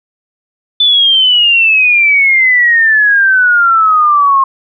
sine exponential sweep, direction down, 3520 to 1068 Hz, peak -5 dBFS, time 0.8-4.44 s, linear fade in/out 5 ms, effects none

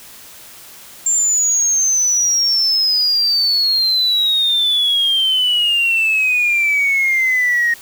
sine exponential sweep, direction down, 7370 to 1864.7 Hz, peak -11 dBFS, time 1.06-7.74 s, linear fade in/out 5 ms, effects tanh soft clip ceiling -9 dBFS + white hiss -39 dBFS RMS until 7.81 s

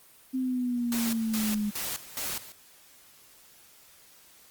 sine exponential sweep, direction down, 261.6 to 206.3 Hz, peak -26 dBFS, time 0.33-1.71 s, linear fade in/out 20 ms
white noise with tremolo, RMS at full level -33 dBFS, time 0.92-2.52 s, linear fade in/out 0 ms, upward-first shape square, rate 2.4 Hz, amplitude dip 80%
effects white hiss -56 dBFS RMS until 4.5 s + Opus 32 kbps

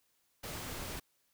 pink noise, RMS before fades -42 dBFS, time 0.43-1 s, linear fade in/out 10 ms, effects white hiss -75 dBFS RMS until 1.33 s

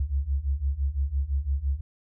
sine beating tone pair, 66 / 71.9 Hz, C2 / D2, +16 / -36 cents, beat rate 5.9 Hz, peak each -28 / -26 dBFS, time 0-1.81 s, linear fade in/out 5 ms, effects none

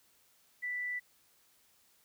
sine tone, 1975.5 Hz, B6, in tune, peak -34 dBFS, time 0.62-1 s, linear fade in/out 20 ms, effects white hiss -68 dBFS RMS until 2.04 s

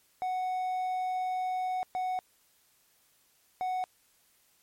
triangle tone bursts at uneven times, 740 Hz, F#5, in tune, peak -27 dBFS, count 3, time 0.22-1.83 / 1.95-2.19 / 3.61-3.84 s, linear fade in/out 0 ms, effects white hiss -67 dBFS RMS until 4.62 s + MP3 64 kbps

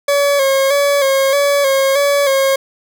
40% pulse tone with vibrato, 554.4 Hz, C#5, in tune, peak -10 dBFS, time 0.08-2.56 s, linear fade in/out 5 ms, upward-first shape square, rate 1.6 Hz, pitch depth 43 cents each way, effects none

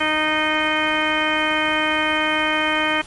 harmonic tone, 309 Hz, D#4, 12 cents flat, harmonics 1 / 2 / 3 / 4 / 5 / 6 / 7 / 8 / 10, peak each -26 / -26 / -26 / -26 / -26 / -26 / -26 / -26 / -26 dBFS, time 0-3.02 s, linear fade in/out 10 ms, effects pink hiss -41 dBFS RMS until 3.06 s + MP3 48 kbps

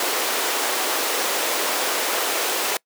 pink high-pass noise, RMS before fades -23 dBFS, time 0-2.77 s, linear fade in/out 2 ms, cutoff 370 Hz, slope 24 dB/octave, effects noise-tail reverb RT60 0.1 s tail -25 dB re dry

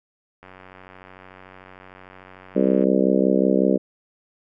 click train, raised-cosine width 0.5 ms, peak -28 dBFS, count 226, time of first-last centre 0.43-2.839 s, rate 93.4 Hz
harmonic tone, 65.41 Hz, C2, in tune, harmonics 3 / 4 / 5 / 6 / 7 / 8 / 9, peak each -21 / -22 / -23 / -24 / -24 / -25 / -26 dBFS, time 2.55-3.78 s, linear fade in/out 20 ms
effects none

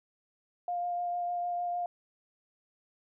sine tone with vibrato, 704 Hz, F5, 14 cents sharp, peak -30 dBFS, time 0.68-1.86 s, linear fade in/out 2 ms, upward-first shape sine, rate 6.6 Hz, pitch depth 11 cents each way, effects none

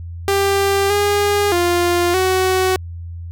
sawtooth tone with pitch steps, 395.4 / 408.9 / 349.7 / 373.7 Hz, G4 / G#4 / F4 / F#4, +15 / -27 / +2 / +17 cents, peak -10 dBFS, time 0.28-2.76 s, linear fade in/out 0 ms, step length 620 ms, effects added 85 Hz sine -27 dBFS peak until 3.31 s

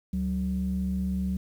sine tone pair together, 71.46 / 187.5 Hz, D2 / F#3, -47 / +23 cents, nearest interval octave + perfect fourth, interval 1670 cents, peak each -30 / -26 dBFS, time 0.13-1.37 s, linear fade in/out 5 ms, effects tanh soft clip ceiling -20 dBFS + 9-bit

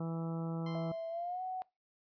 harmonic tone, 164.81 Hz, E3, in tune, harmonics 1 / 2 / 3 / 4 / 5 / 6 / 7 / 8, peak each -36 / -44 / -46 / -49 / -51 / -56 / -56 / -53 dBFS, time 0-0.92 s, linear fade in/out 5 ms
15% pulse tone with exponential decay, 1042 Hz, C6, 7 cents flat, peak -40 dBFS, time 0.66-1.63 s, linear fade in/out 5 ms, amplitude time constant 210 ms
sine tone with pitch glide, 659.3 to 744.3 Hz, E5 to F#5, 0 to +10 cents, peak -36 dBFS, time 0.75-1.62 s, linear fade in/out 0 ms, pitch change +210 cents, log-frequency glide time 1.09-1.42 s
effects noise-tail reverb RT60 0.2 s tail -21 dB re dry + resampled to 11025 Hz

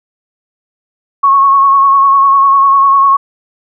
sine tone with vibrato, 1100 Hz, C#6, 14 cents flat, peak -4 dBFS, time 1.23-3.17 s, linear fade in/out 10 ms, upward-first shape sine, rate 10 Hz, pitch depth 31 cents each way, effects none

